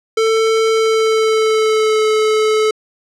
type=tone with pitch glide; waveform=square; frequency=445.1 to 432.7 Hz; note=A4 to A4; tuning=+20 to -29 cents; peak=-12 dBFS; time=0.17-2.71 s; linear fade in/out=5 ms; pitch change=-49 cents; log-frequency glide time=0.71-2.06 s; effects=low-pass 7000 Hz 12 dB/octave